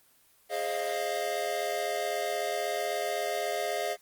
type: chord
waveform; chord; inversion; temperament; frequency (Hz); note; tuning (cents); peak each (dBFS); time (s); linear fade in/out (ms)
square; F minor seventh; first; equal with one note detuned; 415.3 / 534.6 / 622.3 / 698.5; Ab4 / C5 / Eb5 / F5; 0 / +37 / 0 / 0; -37 / -38 / -35 / -34; 0.49-3.97; 50
effects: white hiss -63 dBFS RMS until 4.01 s + Opus 24 kbps